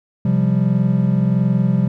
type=chord; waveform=triangle; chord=C suspended fourth; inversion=none; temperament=equal; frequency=130.81 / 174.61 / 196 Hz; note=C3 / F3 / G3; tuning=0 / 0 / 0 cents; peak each=-16 dBFS; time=0.25-1.88 s; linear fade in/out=5 ms; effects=none